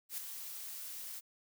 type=noise with ADSR envelope; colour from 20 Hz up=blue; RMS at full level=-38 dBFS; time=0.09-1.21 s; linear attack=89 ms; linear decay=4 ms; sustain=-7 dB; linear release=29 ms; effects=none